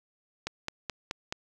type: click train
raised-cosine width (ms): 0.2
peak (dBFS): -15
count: 5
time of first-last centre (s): 0.47-1.325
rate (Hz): 4.68
effects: none